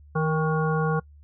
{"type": "harmonic tone with a mistuned harmonic", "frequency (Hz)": 158.4, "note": "D#3", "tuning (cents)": 31, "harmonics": [1, 3, 5, 7, 9], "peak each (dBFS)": [-23, -27, -32, -31, -32], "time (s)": [0.15, 1], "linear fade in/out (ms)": 10, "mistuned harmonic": 3, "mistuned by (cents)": -29, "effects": ["noise-tail reverb RT60 0.1 s tail -25 dB re dry", "added 73 Hz sine -47 dBFS peak until 1.23 s"]}